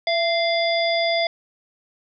harmonic tone with a mistuned harmonic, 694 Hz, F5, 11 cents flat, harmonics 1 / 3 / 5 / 7, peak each -20 / -25 / -27 / -28 dBFS, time 0.07-1.27 s, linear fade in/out 2 ms, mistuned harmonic 1, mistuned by -56 cents, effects none

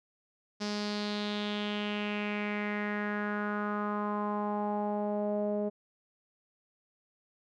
sawtooth tone with low-pass filter sweep, 207.7 Hz, G#3, in tune, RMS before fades -33 dBFS, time 0.6-5.7 s, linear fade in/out 20 ms, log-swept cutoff 5200 to 550 Hz, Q 4, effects none

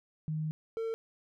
sine / triangle tone pair in turn, 155.56 / 451.6 Hz, D#3 / A4, 0 / +45 cents, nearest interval octave + tritone, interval 1845 cents, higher second, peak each -31 / -30 dBFS, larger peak second, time 0.28-0.51 / 0.77-0.94 s, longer first, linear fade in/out 0 ms, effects none

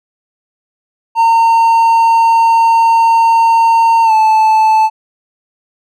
triangle tone with pitch glide, 914 to 875.2 Hz, A#5 to A5, -34 to -9 cents, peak -4 dBFS, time 1.15-4.9 s, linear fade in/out 50 ms, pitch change -75 cents, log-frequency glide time 4.04-4.12 s, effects none

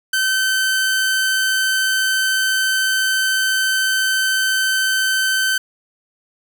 sawtooth tone, 1538 Hz, G6, 33 cents flat, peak -12 dBFS, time 0.13-5.58 s, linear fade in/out 5 ms, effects none

